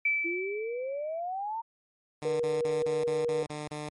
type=tone with exponential decay; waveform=sine; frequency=2316 Hz; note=D7; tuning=25 cents flat; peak=-22 dBFS; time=0.05-1.2 s; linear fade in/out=5 ms; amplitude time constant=250 ms
type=exponential sweep; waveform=sine; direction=up; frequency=329.6 to 932.3 Hz; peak=-31 dBFS; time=0.24-1.62 s; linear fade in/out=20 ms
type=tone bursts; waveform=10% pulse; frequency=150 Hz; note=D3; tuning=37 cents sharp; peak=-27 dBFS; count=8; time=2.22-3.891 s; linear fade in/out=2 ms; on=180 ms; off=33 ms
type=tone; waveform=sine; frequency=476.5 Hz; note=A#4; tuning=38 cents sharp; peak=-26 dBFS; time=2.25-3.43 s; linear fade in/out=2 ms
effects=MP3 48 kbps